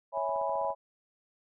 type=chord; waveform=sine; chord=C# minor seventh; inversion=none; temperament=equal with one note detuned; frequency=554.4 / 653.6 / 830.6 / 987.8 Hz; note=C#5 / E5 / G#5 / B5; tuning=0 / -15 / 0 / 0 cents; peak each=-34 dBFS; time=0.12-0.75 s; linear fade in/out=50 ms
type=clicks; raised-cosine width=1 ms; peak=-37 dBFS; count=9; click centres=0.175 / 0.293 / 0.36 / 0.414 / 0.495 / 0.556 / 0.614 / 0.649 / 0.704 s
effects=none